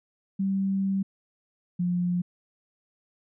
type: tone pair in turn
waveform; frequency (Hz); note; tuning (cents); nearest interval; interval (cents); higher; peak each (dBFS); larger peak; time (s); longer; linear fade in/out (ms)
sine; 194.1 / 177.18; G3 / F3; -17 / +25; major second; 158; first; -23; neither; 0.39-1.03 / 1.79-2.22; first; 10
effects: none